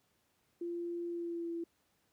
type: tone with pitch glide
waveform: sine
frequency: 344.2 to 336.7 Hz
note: F4 to E4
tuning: -25 to +37 cents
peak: -36 dBFS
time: 0.61-1.64 s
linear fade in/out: 5 ms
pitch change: -38 cents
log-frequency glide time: 1.09-1.52 s
effects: pink hiss -75 dBFS RMS until 2.12 s + high-pass 80 Hz 12 dB/octave